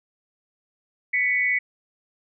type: tone pair together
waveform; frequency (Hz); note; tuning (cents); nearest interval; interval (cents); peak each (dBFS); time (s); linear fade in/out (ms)
sine; 1987 / 2229; B6 / C#7; +10 / +9; major second; 199; -22 / -22; 1.13-1.59; 10
effects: none